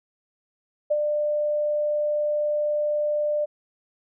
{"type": "tone with ADSR envelope", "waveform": "sine", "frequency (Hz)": 596, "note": "D5", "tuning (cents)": 25, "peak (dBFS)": -17, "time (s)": [0.9, 3.46], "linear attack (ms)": 15, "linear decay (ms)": 39, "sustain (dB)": -4, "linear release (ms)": 21, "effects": []}